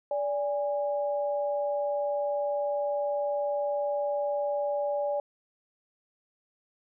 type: tone pair together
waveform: sine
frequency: 580 / 820.2 Hz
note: D5 / G#5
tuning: -22 / -22 cents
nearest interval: tritone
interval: 600 cents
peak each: -27 / -34 dBFS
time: 0.11-5.2 s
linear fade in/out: 2 ms
effects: none